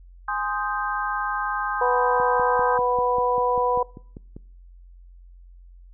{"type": "chord", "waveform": "sine", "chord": "Ab major seventh", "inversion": "none", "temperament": "equal", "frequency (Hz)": [830.6, 1046.5, 1244.5, 1568], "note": ["Ab5", "C6", "Eb6", "G6"], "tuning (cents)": [0, 0, 0, 0], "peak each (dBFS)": -29, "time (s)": [0.28, 2.78], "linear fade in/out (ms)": 5}
{"type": "harmonic tone", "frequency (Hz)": 246.9, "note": "B3", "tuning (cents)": 0, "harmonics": [2, 3, 4], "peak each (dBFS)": [-22, -27, -22], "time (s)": [1.81, 3.83], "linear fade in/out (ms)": 5}
{"type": "click train", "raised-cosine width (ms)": 3, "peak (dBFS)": -25, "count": 12, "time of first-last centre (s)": [2.2, 4.365], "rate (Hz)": 5.08}
{"effects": ["noise-tail reverb RT60 0.6 s tail -23 dB re dry", "added 44 Hz sine -44 dBFS peak until 5.93 s"]}